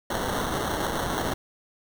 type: noise with sample-and-hold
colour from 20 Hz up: blue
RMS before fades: -28 dBFS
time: 0.1-1.34 s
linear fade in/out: 5 ms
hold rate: 2450 Hz
effects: none